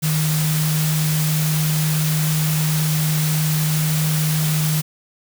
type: tone in noise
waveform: sine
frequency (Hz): 154.9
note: D#3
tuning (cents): -7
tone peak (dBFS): -17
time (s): 0.02-4.82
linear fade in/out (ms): 20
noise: white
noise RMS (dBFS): -25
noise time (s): 0.02-4.82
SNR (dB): +5
effects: none